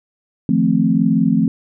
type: chord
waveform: sine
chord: F dominant seventh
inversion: third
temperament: equal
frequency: 155.56 / 174.61 / 220 / 261.6 Hz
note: Eb3 / F3 / A3 / C4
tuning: 0 / 0 / 0 / 0 cents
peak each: -22 / -17 / -16 / -17 dBFS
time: 0.49-1.48 s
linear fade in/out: 2 ms
effects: none